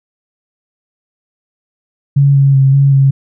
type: tone with pitch steps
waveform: sine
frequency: 140.2 / 138.1 / 135.1 / 138.9 / 136.4 Hz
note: C#3 / C#3 / C#3 / C#3 / C#3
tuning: +20 / -6 / -44 / +4 / -28 cents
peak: -5 dBFS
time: 2.16-3.11 s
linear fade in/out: 10 ms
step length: 190 ms
effects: none